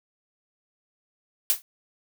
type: noise with exponential decay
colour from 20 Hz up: blue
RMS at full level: -17 dBFS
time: 1.5-1.62 s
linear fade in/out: 0 ms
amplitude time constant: 26 ms
effects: none